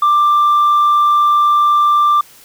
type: tone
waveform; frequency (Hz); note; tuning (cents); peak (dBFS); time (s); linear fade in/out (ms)
sine; 1182; D6; +11; -6; 0.02-2.21; 5
effects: tanh soft clip ceiling -7 dBFS + white hiss -43 dBFS RMS until 2.44 s